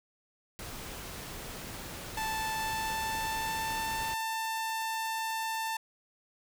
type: noise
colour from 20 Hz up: pink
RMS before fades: -42 dBFS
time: 0.59-4.14 s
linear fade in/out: 0 ms
type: tone with pitch glide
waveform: sawtooth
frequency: 880 to 891.8 Hz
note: A5 to A5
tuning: 0 to +23 cents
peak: -28 dBFS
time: 2.17-5.77 s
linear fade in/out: 5 ms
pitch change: +23 cents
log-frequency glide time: 2.48-4.02 s
effects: none